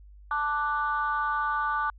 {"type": "chord", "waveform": "sine", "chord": "D major", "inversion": "second", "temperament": "equal", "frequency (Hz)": [880, 1174.7, 1480], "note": ["A5", "D6", "F#6"], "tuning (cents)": [0, 0, 0], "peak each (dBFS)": [-30, -27, -30], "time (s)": [0.31, 1.9], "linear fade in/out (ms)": 2, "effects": ["tanh soft clip ceiling -17 dBFS", "added 50 Hz sine -47 dBFS peak until 1.98 s"]}